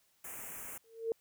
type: band-stop noise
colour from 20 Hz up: white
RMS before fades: -45 dBFS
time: 0.24-0.78 s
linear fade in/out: 5 ms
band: 2700 to 6600 Hz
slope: 48 dB/octave
type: tone with exponential growth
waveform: sine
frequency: 453.7 Hz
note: A#4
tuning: 47 cents flat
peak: -27 dBFS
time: 0.84-1.12 s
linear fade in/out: 1 ms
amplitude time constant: 60 ms
effects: white hiss -72 dBFS RMS until 1.2 s